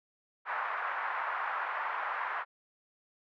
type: band-pass noise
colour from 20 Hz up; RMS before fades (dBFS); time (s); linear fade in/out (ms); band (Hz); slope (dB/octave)
pink; -35; 0.45-2.45; 50; 880 to 1700; 24
effects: none